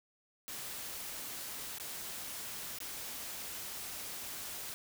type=noise with dropouts; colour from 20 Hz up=white; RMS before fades=-43 dBFS; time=0.48-4.74 s; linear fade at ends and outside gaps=0 ms; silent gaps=1.784-1.799 / 2.786-2.803 s; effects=none